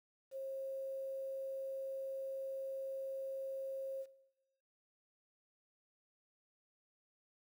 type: tone with quantisation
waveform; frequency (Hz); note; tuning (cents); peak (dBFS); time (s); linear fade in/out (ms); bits
sine; 537; C5; +45; -40; 0.31-4.06; 50; 11
effects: noise-tail reverb RT60 1.0 s tail -18 dB re dry